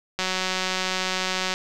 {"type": "click train", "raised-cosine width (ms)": 0.2, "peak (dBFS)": -8, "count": 252, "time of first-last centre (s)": [0.19, 1.539], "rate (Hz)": 186, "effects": []}